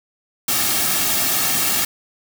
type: noise with comb filter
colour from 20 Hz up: white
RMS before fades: -19 dBFS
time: 0.48-1.85 s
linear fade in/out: 5 ms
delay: 2 ms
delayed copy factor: -0.6
effects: none